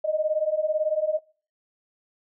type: beating tone pair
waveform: sine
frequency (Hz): 607 / 625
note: D#5 / D#5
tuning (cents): -43 / +8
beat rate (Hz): 18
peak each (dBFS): -26 / -24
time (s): 0.04-1.19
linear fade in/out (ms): 10
effects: noise-tail reverb RT60 0.4 s tail -23 dB re dry

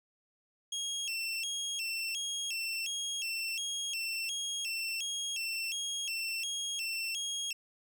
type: tone with vibrato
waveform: 25% pulse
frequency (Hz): 2969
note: F#7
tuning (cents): +5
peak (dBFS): -30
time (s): 0.72-7.53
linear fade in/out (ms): 5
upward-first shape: square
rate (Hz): 1.4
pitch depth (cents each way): 170
effects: none

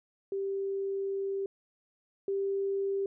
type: tone pair in turn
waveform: sine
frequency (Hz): 392 / 393.4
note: G4 / G4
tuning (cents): 0 / +6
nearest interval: unison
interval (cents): 6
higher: second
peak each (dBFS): -30 / -28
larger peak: second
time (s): 0.32-1.46 / 2.28-3.06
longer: first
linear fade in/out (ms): 2
effects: none

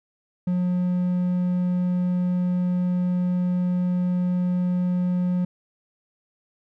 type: tone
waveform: triangle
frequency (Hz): 179.6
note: F3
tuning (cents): +49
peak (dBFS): -18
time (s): 0.47-5.45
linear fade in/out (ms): 5
effects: none

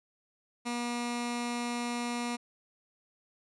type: tone with notch filter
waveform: 15% pulse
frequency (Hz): 240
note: B3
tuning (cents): -49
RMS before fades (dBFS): -34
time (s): 0.65-2.37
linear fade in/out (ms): 20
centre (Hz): 560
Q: 1.2
effects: resampled to 24000 Hz

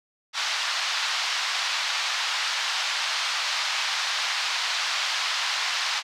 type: band-pass noise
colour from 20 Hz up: white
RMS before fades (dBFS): -27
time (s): 0.33-6.03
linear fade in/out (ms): 50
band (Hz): 830 to 5000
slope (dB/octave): 24
effects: none

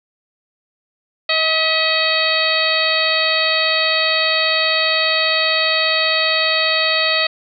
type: harmonic tone with a mistuned harmonic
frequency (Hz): 635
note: D#5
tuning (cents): +35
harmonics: 1 / 2 / 3 / 4 / 5 / 6 / 7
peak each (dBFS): -22 / -24 / -21 / -21 / -25 / -21 / -21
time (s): 1.29-7.27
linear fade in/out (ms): 5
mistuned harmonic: 3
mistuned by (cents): +38
effects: none

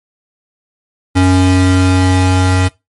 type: tone pair together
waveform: square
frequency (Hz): 92.5 / 277.2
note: F#2 / C#4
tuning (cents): 0 / 0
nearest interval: octave + perfect fifth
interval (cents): 1900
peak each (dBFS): -10 / -13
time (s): 1.15-2.69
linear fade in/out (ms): 20
effects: noise-tail reverb RT60 0.2 s tail -20 dB re dry + MP3 48 kbps

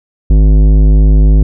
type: tone with tanh clipping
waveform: sine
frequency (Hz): 51.6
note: G#1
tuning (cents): -10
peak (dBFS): -5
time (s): 0.3-1.43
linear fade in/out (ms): 5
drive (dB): 14
effects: none

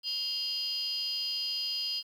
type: tone cluster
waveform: sine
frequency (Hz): 2821 / 3167 / 4267 / 4907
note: F7 / G7 / C8 / D#8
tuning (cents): +17 / +17 / +33 / -25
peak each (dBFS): -39 / -38 / -37 / -31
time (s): 0.03-2.03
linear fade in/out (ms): 50
effects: tanh soft clip ceiling -26 dBFS + 10-bit

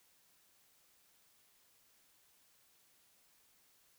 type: silence
effects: white hiss -70 dBFS RMS until 3.98 s

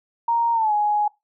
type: tone with pitch glide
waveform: sine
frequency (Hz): 932.3 to 835.4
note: A#5 to G#5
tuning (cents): 0 to +10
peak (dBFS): -17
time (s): 0.28-1.08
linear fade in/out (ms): 5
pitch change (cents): -190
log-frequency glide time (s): 0.53-0.73
effects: noise-tail reverb RT60 0.2 s tail -22 dB re dry

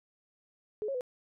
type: tone with pitch steps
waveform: sine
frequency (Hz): 425.1 / 547 / 499.2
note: G#4 / C#5 / B4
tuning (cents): +40 / -23 / +19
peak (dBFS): -31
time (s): 0.82-1.009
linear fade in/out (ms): 0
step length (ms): 63
effects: none

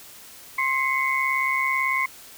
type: tone cluster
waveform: sine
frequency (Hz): 1058 / 2055 / 2193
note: C6 / C7 / C#7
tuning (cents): +19 / -32 / -19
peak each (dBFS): -25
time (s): 0.58-2.06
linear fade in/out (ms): 5
effects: white hiss -45 dBFS RMS until 2.37 s

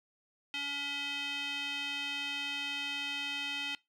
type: tone with band-pass filter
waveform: square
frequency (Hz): 283.8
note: C#4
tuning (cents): +41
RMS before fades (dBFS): -37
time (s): 0.54-3.75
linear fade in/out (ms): 0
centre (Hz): 2900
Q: 4.4
effects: noise-tail reverb RT60 0.2 s tail -22 dB re dry

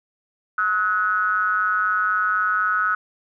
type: ring-modulated tone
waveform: triangle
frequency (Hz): 98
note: G2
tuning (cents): 0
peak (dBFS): -13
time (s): 0.58-2.95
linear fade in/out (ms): 5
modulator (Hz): 1380
effects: none

